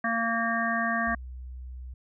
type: harmonic tone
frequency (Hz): 229.5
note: A#3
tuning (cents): -27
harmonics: 1 / 3 / 5 / 7 / 8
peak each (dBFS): -31 / -31 / -31 / -31 / -31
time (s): 0.04-1.15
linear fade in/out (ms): 5
type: tone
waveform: sine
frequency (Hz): 63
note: B1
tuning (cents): +35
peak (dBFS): -37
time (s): 1.07-1.94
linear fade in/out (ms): 5
effects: none